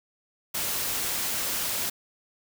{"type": "noise", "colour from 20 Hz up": "white", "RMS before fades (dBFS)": -29, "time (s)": [0.54, 1.9], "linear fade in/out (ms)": 10, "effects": []}